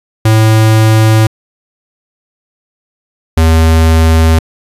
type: tone pair in turn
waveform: square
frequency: 110 / 80.86 Hz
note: A2 / E2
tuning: 0 / -33 cents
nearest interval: perfect fourth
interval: 533 cents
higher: first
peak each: -5 dBFS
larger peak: neither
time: 0.25-1.27 / 3.37-4.39 s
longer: neither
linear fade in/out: 5 ms
effects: resampled to 32000 Hz